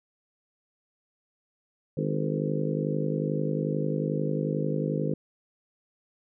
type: harmonic tone with a mistuned harmonic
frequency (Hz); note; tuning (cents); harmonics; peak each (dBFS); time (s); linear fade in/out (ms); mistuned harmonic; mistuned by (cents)
51.2; G#1; -24; 3 / 4 / 5 / 6 / 7 / 8 / 9 / 10; -29 / -34 / -34 / -35 / -37 / -38 / -35 / -35; 1.97-5.14; 5; 9; -34
effects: none